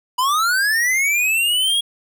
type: linear sweep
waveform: square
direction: up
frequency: 975 to 3322 Hz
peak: -16 dBFS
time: 0.18-1.81 s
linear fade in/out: 10 ms
effects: none